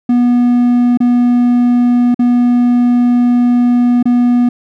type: tone with dropouts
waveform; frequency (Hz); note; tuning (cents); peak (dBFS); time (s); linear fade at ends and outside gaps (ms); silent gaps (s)
triangle; 243.3; B3; -26; -5; 0.09-4.49; 5; 0.974-1.003 / 2.145-2.192 / 4.028-4.055
effects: none